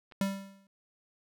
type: clicks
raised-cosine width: 0.3 ms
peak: -42 / -34 dBFS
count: 2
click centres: 0.114 / 0.122 s
type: tone with exponential decay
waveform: square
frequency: 195.8 Hz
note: G3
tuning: 2 cents flat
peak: -26 dBFS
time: 0.21-0.67 s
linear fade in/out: 2 ms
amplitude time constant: 100 ms
effects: none